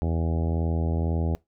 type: harmonic tone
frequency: 82 Hz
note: E2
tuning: 9 cents flat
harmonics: 1 / 2 / 3 / 4 / 5 / 6 / 7 / 8 / 9 / 10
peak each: -24 / -30 / -34 / -36 / -38 / -40 / -41 / -42 / -43 / -44 dBFS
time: 0.02-1.35 s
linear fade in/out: 0 ms
effects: noise-tail reverb RT60 0.2 s tail -24 dB re dry